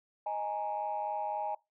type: chord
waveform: sine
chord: D# suspended fourth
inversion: none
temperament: just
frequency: 622.3 / 829.7 / 933.4 Hz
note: D#5 / G#5 / A#5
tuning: 0 / -2 / +2 cents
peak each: -38 / -33 / -39 dBFS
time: 0.26-1.55 s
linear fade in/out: 5 ms
effects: noise-tail reverb RT60 0.2 s tail -21 dB re dry + tanh soft clip ceiling -25 dBFS